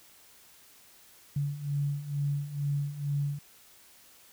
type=beating tone pair; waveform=sine; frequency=141.7 / 143.9 Hz; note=C#3 / D3; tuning=+38 / -35 cents; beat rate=2.2 Hz; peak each=-34 / -30 dBFS; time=1.36-3.39 s; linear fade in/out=5 ms; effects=white hiss -57 dBFS RMS until 4.32 s